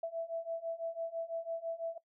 sine beating tone pair, 659.3 / 665.3 Hz, E5 / E5, 0 / +16 cents, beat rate 6 Hz, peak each -39 / -38 dBFS, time 0.03-1.98 s, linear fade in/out 5 ms, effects noise-tail reverb RT60 0.1 s tail -18 dB re dry

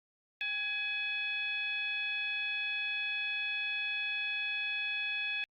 sine tone with frequency modulation, 2536 Hz, D#7, 32 cents sharp, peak -32 dBFS, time 0.41-5.44 s, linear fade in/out 0 ms, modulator 867 Hz, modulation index 0.84, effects Opus 48 kbps

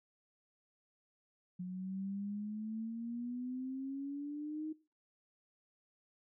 sine exponential sweep, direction up, 179.5 to 314.6 Hz, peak -38 dBFS, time 1.59-4.73 s, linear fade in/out 10 ms, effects noise-tail reverb RT60 0.3 s tail -18 dB re dry

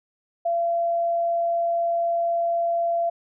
sine tone, 681 Hz, F5, 44 cents flat, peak -20 dBFS, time 0.45-3.1 s, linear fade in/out 10 ms, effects none

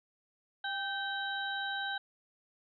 harmonic tone with a mistuned harmonic, 776 Hz, G5, 18 cents flat, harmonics 1 / 2 / 4 / 5, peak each -39 / -36 / -45 / -41 dBFS, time 0.64-1.98 s, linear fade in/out 5 ms, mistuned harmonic 1, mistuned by +45 cents, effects none

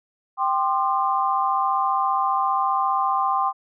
sine chord, G suspended fourth, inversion none, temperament equal with one note detuned, 784 / 1046.5 / 1201.4 Hz, G5 / C6 / D6, 0 / 0 / +39 cents, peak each -23 / -22 / -25 dBFS, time 0.37-3.53 s, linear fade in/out 50 ms, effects none

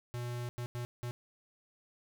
square tone bursts at uneven times, 121.2 Hz, B2, 32 cents flat, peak -37 dBFS, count 4, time 0.14-0.49 / 0.58-0.66 / 0.75-0.85 / 1.03-1.11 s, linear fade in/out 0 ms, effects none

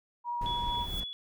sine tone with vibrato, 957 Hz, A#5, 45 cents sharp, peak -31 dBFS, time 0.24-0.87 s, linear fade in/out 50 ms, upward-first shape triangle, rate 13 Hz, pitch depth 8 cents each way
brown noise, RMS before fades -38 dBFS, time 0.41-1.04 s, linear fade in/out 5 ms
sine tone with tremolo, 3400 Hz, G#7, 40 cents sharp, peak -33 dBFS, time 0.46-1.13 s, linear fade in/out 0 ms, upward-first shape sine, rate 4.2 Hz, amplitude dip 45%
violet noise with exponential growth, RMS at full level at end -43 dBFS, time 0.55-1 s, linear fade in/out 0 ms, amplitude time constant 96 ms
effects none

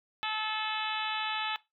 harmonic tone, 433.6 Hz, A4, 25 cents flat, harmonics 2 / 3 / 4 / 5 / 6 / 7 / 8 / 9, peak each -36 / -38 / -39 / -43 / -38 / -40 / -39 / -43 dBFS, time 0.23-1.56 s, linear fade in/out 0 ms, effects noise-tail reverb RT60 0.2 s tail -18 dB re dry

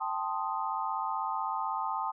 sine chord, A half-diminished seventh, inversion third, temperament equal, 784 / 880 / 1046.5 / 1244.5 Hz, G5 / A5 / C6 / Eb6, 0 / 0 / 0 / 0 cents, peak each -37 / -34 / -36 / -36 dBFS, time 0-2.12 s, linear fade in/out 20 ms, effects none

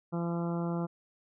harmonic tone, 170.4 Hz, F3, 42 cents flat, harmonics 1 / 2 / 3 / 4 / 5 / 6 / 7 / 8, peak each -31 / -37 / -41 / -43 / -45 / -47 / -48 / -49 dBFS, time 0.12-0.87 s, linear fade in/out 20 ms, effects none

